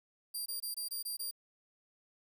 10% pulse tone bursts, 4757 Hz, D8, 21 cents sharp, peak -30 dBFS, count 7, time 0.34-1.312 s, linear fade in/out 10 ms, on 120 ms, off 22 ms, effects 12-bit

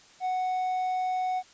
triangle tone, 740 Hz, F#5, in tune, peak -24 dBFS, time 0.2-1.43 s, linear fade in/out 50 ms, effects white hiss -55 dBFS RMS until 1.53 s + resampled to 16000 Hz

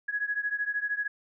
sine beating tone pair, 1667 / 1680 Hz, G#6 / G#6, +6 / +19 cents, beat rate 13 Hz, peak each -30 / -32 dBFS, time 0.08-1.08 s, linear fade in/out 10 ms, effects none

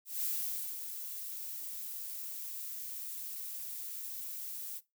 violet noise with ADSR envelope, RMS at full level -34 dBFS, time 0.05-4.81 s, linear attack 180 ms, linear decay 540 ms, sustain -8 dB, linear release 43 ms, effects noise-tail reverb RT60 0.2 s tail -18 dB re dry

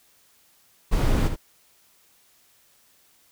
brown noise with echo, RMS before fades -20 dBFS, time 0.91-1.29 s, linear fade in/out 20 ms, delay 74 ms, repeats 1, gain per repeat -8 dB, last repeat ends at 1.364 s, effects white hiss -60 dBFS RMS until 3.31 s

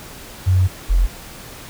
sine tone pair in turn, 92.5 / 43.65 Hz, F#2 / F1, 0 / 0 cents, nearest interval octave + minor second, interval 1300 cents, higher first, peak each -11 dBFS, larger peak neither, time 0.46-0.68 / 0.89-1.07 s, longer first, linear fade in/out 20 ms, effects pink hiss -37 dBFS RMS until 1.69 s

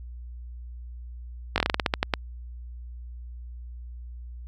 slowing click train, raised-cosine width 0.3 ms, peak -5 dBFS, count 12, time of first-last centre 1.56-2.138 s, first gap 19 ms, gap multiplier 1.19, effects added 60 Hz sine -37 dBFS peak until 4.47 s

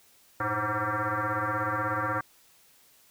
sine tone with frequency modulation, 113.7 Hz, A#2, 43 cents flat, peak -26 dBFS, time 0.4-2.21 s, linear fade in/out 5 ms, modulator 211 Hz, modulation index 7.4, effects white hiss -60 dBFS RMS until 3.1 s

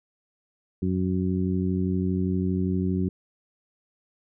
harmonic tone, 92.5 Hz, F#2, in tune, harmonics 1 / 2 / 3 / 4, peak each -28 / -25 / -30 / -32 dBFS, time 0.82-3.09 s, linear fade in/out 5 ms, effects none

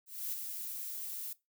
violet noise with ADSR envelope, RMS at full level -36 dBFS, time 0.06-1.33 s, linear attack 260 ms, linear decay 26 ms, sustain -5 dB, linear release 4 ms, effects noise-tail reverb RT60 0.2 s tail -19 dB re dry

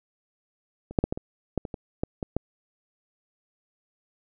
clicks, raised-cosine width 2 ms, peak -25 / -6 / -9 / -13 / -20 / -11 / -20 / -20 / -12 / -16 / -11 dBFS, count 11, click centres 0.91 / 0.988 / 1.04 / 1.125 / 1.175 / 1.577 / 1.652 / 1.742 / 2.035 / 2.228 / 2.366 s, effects none

